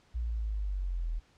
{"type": "linear sweep", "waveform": "sine", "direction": "down", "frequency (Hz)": [59.9, 38.89], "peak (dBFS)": -30, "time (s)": [0.14, 1.2], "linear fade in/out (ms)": 20, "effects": ["pink hiss -65 dBFS RMS until 1.37 s", "low-pass 6000 Hz 12 dB/octave"]}